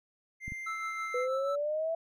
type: tone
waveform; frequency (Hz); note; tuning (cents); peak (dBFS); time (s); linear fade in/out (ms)
triangle; 2093; C7; 0; -36; 0.4-1.28; 50
type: clicks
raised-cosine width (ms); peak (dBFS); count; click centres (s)
5; -29; 2; 0.48 / 0.521
type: tone with tremolo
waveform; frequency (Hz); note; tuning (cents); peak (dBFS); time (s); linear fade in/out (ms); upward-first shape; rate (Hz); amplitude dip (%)
triangle; 1318.5; E6; 0; -32; 0.66-1.56; 10; sine; 6.2; 45
type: exponential sweep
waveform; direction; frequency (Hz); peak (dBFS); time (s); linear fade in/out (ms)
sine; up; 490.7 to 665; -29; 1.14-1.95; 5
effects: none